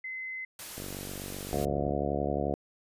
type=tone; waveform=sine; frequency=2050 Hz; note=C7; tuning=36 cents flat; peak=-35 dBFS; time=0.04-0.45 s; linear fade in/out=5 ms
type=noise; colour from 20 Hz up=white; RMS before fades=-42 dBFS; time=0.59-1.65 s; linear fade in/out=2 ms
type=click train; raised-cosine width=2 ms; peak=-27 dBFS; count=55; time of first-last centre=0.78-1.91 s; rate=47.8 Hz
type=harmonic tone; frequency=71.4 Hz; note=D2; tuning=48 cents flat; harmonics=1 / 2 / 3 / 4 / 5 / 6 / 7 / 8 / 9 / 10; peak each=-37 / -37 / -37 / -37 / -37 / -37 / -37 / -37 / -37 / -37 dBFS; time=1.53-2.54 s; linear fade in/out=0 ms
effects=resampled to 32000 Hz